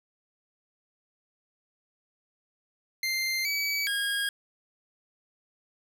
25% pulse tone with pitch steps, 2092 / 2283 / 1632 Hz, C7 / D7 / G#6, -1 / -50 / -31 cents, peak -23 dBFS, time 3.03-4.29 s, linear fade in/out 2 ms, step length 420 ms, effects none

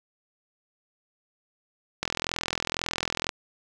click train, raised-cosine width 0.2 ms, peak -9 dBFS, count 54, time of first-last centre 2.03-3.292 s, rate 42 Hz, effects none

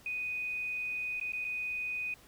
sine tone with dropouts, 2489 Hz, D#7, in tune, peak -33 dBFS, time 0.06-2.14 s, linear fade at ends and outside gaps 2 ms, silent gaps 1.199-1.212 / 1.321-1.333 / 1.445-1.449 s, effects pink hiss -59 dBFS RMS until 2.27 s

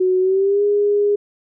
sine tone with pitch glide, 370 to 410.5 Hz, F#4 to G#4, 0 to -20 cents, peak -13 dBFS, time 0-1.16 s, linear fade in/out 10 ms, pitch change +180 cents, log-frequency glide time 0.2-0.63 s, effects none

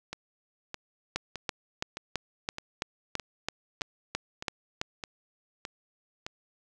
two click trains, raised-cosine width 0.2 ms, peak -19 / -12 dBFS, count 11 / 12, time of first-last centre 0.13-6.265 / 1.16-4.814 s, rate 1.63 / 3.01 Hz, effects none

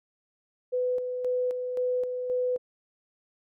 sine tone with tremolo, 500 Hz, B4, 21 cents sharp, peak -24 dBFS, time 0.72-2.58 s, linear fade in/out 20 ms, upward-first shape square, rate 1.9 Hz, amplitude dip 45%, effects none

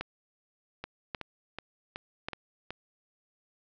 two click trains, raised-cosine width 0.3 ms, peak -21 / -17 dBFS, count 6 / 3, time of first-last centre 0.84-2.706 / 0.01-2.285 s, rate 2.68 / 0.879 Hz, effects low-pass 5000 Hz 12 dB/octave

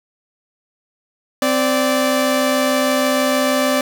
sawtooth tone pair together, 259 / 584.5 Hz, C4 / D5, -17 / -8 cents, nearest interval octave + major second, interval 1409 cents, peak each -14 / -13 dBFS, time 1.42-3.81 s, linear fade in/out 2 ms, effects none

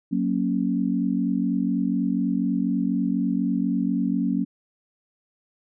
sine chord, F# major, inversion none, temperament equal, 185 / 233.1 / 277.2 Hz, F#3 / A#3 / C#4, 0 / 0 / 0 cents, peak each -25 dBFS, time 0.11-4.45 s, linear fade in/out 20 ms, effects none

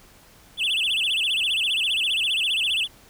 triangle tone with vibrato, 3017 Hz, F#7, 33 cents sharp, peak -19 dBFS, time 0.57-2.88 s, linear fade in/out 50 ms, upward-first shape sine, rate 15 Hz, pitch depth 260 cents each way, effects pink hiss -52 dBFS RMS until 3.09 s

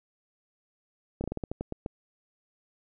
slowing click train, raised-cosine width 2 ms, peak -19 dBFS, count 10, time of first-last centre 1.21-1.861 s, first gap 30 ms, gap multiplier 1.21, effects none

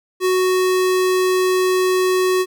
square tone, 370 Hz, F#4, in tune, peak -15 dBFS, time 0.2-2.46 s, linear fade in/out 50 ms, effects none

